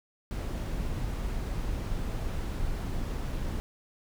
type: noise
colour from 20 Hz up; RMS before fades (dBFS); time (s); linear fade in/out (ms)
brown; -32; 0.31-3.6; 0
effects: none